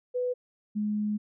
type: tone pair in turn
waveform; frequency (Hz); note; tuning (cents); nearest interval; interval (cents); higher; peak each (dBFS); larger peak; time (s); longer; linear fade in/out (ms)
sine; 496.8 / 210.1; B4 / G#3; +10 / +20; octave + minor third; 1490; first; -26; neither; 0.14-0.34 / 0.75-1.18; second; 20
effects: none